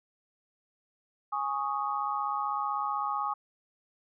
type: chord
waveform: sine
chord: Ab suspended fourth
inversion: none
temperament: equal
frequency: 830.6 / 1108.7 / 1244.5 Hz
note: Ab5 / Db6 / Eb6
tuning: 0 / 0 / 0 cents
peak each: -33 dBFS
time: 1.32-3.34 s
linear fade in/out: 10 ms
effects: none